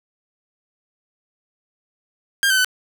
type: tone with pitch steps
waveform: sawtooth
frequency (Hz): 1604 / 1533 / 1506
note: G6 / G6 / F#6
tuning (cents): +39 / -39 / +30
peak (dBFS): -11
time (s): 2.43-2.646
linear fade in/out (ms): 0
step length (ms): 72
effects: none